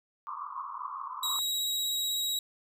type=band-pass noise; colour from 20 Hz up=white; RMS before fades=-39 dBFS; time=0.27-1.39 s; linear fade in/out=0 ms; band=990 to 1200 Hz; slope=96 dB/octave
type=tone with vibrato; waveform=sawtooth; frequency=3843 Hz; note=B7; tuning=48 cents flat; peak=-26 dBFS; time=1.23-2.39 s; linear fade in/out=2 ms; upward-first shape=sine; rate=16 Hz; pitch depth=17 cents each way
effects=none